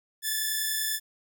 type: tone pair together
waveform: 5% pulse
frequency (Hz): 1729.8 / 1760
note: A6 / A6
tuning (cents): -30 / 0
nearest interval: unison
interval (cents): 30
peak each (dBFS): -19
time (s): 0.22-1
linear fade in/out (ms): 50
effects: none